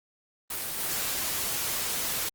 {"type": "noise with level steps", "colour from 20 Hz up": "white", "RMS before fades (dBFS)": [-33, -30], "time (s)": [0.5, 2.29], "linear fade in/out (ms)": 5, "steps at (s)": 0.78, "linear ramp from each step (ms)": 10, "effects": ["Opus 24 kbps"]}